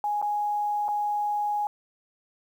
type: tone with dropouts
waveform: sine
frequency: 830.6 Hz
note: G#5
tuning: in tune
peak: -24 dBFS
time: 0.04-1.67 s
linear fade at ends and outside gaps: 1 ms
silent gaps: 0.216-0.225 / 0.882-0.887 s
effects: 9-bit